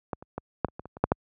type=clicks; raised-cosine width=1 ms; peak=-15 / -29 / -18 / -8 / -29 / -22 / -27 / -27 / -6 / -6 dBFS; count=10; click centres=0.132 / 0.225 / 0.38 / 0.647 / 0.685 / 0.795 / 0.856 / 0.969 / 1.04 / 1.119 s; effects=high-pass 60 Hz 12 dB/octave